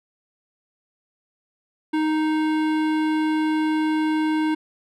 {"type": "tone with hard clipping", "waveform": "sine", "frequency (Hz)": 311.1, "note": "D#4", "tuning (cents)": 0, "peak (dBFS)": -21, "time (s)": [1.93, 4.55], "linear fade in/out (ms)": 10, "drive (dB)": 16, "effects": []}